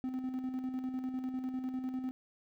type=tone with tremolo; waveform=triangle; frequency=257.7 Hz; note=C4; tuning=26 cents flat; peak=-31 dBFS; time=0.04-2.11 s; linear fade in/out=0 ms; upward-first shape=square; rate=10 Hz; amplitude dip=45%; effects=none